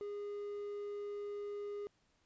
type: tone with quantisation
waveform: triangle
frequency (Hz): 410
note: G#4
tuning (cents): -22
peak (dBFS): -38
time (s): 0.01-1.87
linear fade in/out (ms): 0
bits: 11
effects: pink hiss -75 dBFS RMS until 2.25 s + resampled to 16000 Hz